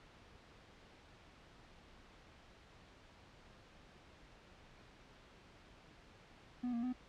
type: tone with pitch steps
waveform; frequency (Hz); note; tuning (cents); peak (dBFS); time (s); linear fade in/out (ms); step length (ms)
triangle; 246.5 / 234.5 / 251.5; B3 / A#3 / B3; -3 / +11 / +32; -34; 6.63-6.93; 10; 100
effects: pink hiss -61 dBFS RMS until 7.08 s + low-pass 4000 Hz 12 dB/octave